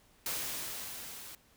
white noise with level ramp, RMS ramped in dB -35 to -48 dBFS, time 0.26-1.35 s, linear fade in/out 2 ms, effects pink hiss -65 dBFS RMS until 1.56 s

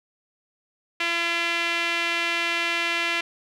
sawtooth tone with band-pass filter, 339.7 Hz, F4, 48 cents flat, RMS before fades -25 dBFS, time 1-3.21 s, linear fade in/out 5 ms, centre 2500 Hz, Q 2.4, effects none

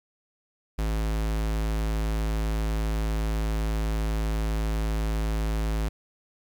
square tone, 53.9 Hz, A1, 35 cents flat, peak -25 dBFS, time 0.78-5.89 s, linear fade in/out 10 ms, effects 10-bit

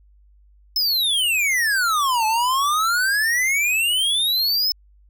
square exponential two-way sweep, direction down then up, 5274 to 858 to 5274 Hz, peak -18 dBFS, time 0.76-4.72 s, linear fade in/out 2 ms, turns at 2.26 s, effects added 50 Hz sine -50 dBFS peak until 5.09 s

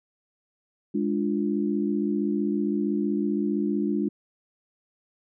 sine chord, D diminished, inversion second, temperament equal, 207.7 / 293.7 / 349.2 Hz, Ab3 / D4 / F4, 0 / 0 / 0 cents, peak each -26 / -27 / -29 dBFS, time 0.94-4.09 s, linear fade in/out 10 ms, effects none

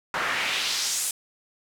pink noise with band-pass filter sweep, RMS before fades -27 dBFS, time 0.14-1.11 s, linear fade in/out 2 ms, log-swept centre 1200 to 9700 Hz, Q 1.6, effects none

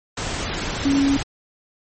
sine tone in noise, 277.2 Hz, C#4, in tune, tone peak -15 dBFS, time 0.85-1.17 s, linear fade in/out 5 ms, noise pink, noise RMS -26 dBFS, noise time 0.17-1.23 s, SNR +8 dB, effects MP3 32 kbps

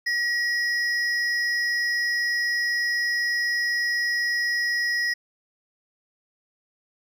triangle tone pair together, 1910 / 5092 Hz, A#6 / D#8, +42 / +39 cents, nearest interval octave + perfect fourth, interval 1697 cents, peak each -21 / -28 dBFS, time 0.06-5.14 s, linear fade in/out 10 ms, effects none

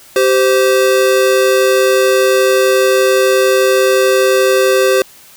square tone pair together, 387.5 / 519 Hz, G4 / C5, -20 / -14 cents, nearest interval perfect fourth, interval 506 cents, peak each -12 dBFS, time 0.16-5.02 s, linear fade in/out 2 ms, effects white hiss -41 dBFS RMS until 5.36 s

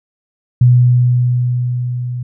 sine tone with level ramp, 123.47 Hz, B2, in tune, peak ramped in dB -4 to -19 dBFS, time 0.61-2.23 s, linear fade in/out 5 ms, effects none

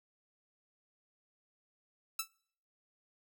5% pulse tone with exponential decay, 1318.5 Hz, E6, in tune, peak -18 dBFS, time 2.19-2.28 s, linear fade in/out 5 ms, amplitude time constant 19 ms, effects noise-tail reverb RT60 0.6 s tail -26 dB re dry

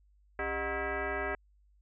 sine tone with frequency modulation, 615 Hz, D#5, 20 cents flat, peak -31 dBFS, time 0.39-1.35 s, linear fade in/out 2 ms, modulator 338 Hz, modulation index 4.3, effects added 50 Hz sine -62 dBFS peak until 1.81 s

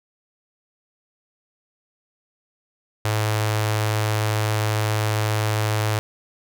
sawtooth tone with notch filter, 107.4 Hz, A2, 41 cents flat, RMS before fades -22 dBFS, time 3.05-5.99 s, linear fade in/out 0 ms, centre 220 Hz, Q 0.61, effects none

